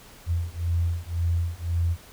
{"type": "beating tone pair", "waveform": "sine", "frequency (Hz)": [84.2, 86.1], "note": ["E2", "F2"], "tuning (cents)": [37, -24], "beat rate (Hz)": 1.9, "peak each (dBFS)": -26, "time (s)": [0.26, 1.97], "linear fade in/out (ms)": 50, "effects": ["pink hiss -49 dBFS RMS until 2.12 s"]}